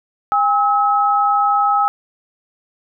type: tone pair together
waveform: sine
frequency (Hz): 810.8 / 1287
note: G#5 / E6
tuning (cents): -42 / -42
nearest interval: minor sixth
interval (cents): 800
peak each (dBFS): -15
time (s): 0.32-1.88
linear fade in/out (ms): 0
effects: none